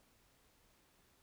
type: silence
effects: pink hiss -71 dBFS RMS until 1.22 s